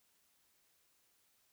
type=silence; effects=white hiss -74 dBFS RMS until 1.52 s